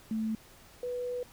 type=tone pair in turn; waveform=sine; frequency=220 / 492.5 Hz; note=A3 / B4; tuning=0 / -5 cents; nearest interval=octave + major second; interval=1395 cents; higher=second; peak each=-29 / -32 dBFS; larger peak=first; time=0.11-0.35 / 0.83-1.23 s; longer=second; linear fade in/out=2 ms; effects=pink hiss -56 dBFS RMS until 1.32 s